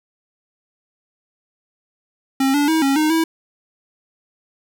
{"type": "tone with pitch steps", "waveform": "square", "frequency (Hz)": [268.8, 289.2, 320, 273.9, 308.6, 325.1], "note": ["C4", "D4", "D#4", "C#4", "D#4", "E4"], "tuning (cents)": [47, -27, 49, -21, -14, -24], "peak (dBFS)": -15, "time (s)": [2.4, 3.24], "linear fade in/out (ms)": 5, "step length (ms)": 140, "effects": ["9-bit"]}